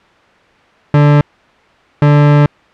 40% pulse tone bursts at uneven times, 146.5 Hz, D3, 4 cents flat, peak -4 dBFS, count 2, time 0.94-1.21 / 2.02-2.46 s, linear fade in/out 2 ms, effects white hiss -46 dBFS RMS until 2.73 s + low-pass 2000 Hz 12 dB/octave

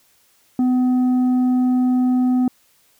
sine tone with tanh clipping, 252.1 Hz, B3, 36 cents sharp, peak -15 dBFS, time 0.59-2.48 s, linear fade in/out 2 ms, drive 5 dB, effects white hiss -58 dBFS RMS until 2.99 s

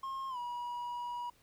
triangle tone with pitch glide, 1072 to 966.1 Hz, C6 to B5, +42 to -38 cents, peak -35 dBFS, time 0.03-1.3 s, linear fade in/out 5 ms, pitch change -180 cents, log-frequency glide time 0.29-0.38 s, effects pink hiss -67 dBFS RMS until 1.42 s

